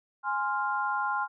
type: chord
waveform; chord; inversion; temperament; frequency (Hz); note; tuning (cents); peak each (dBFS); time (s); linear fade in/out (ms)
sine; F minor; first; equal; 830.6 / 1046.5 / 1396.9; Ab5 / C6 / F6; 0 / 0 / 0; -31; 0.23-1.28; 50
effects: none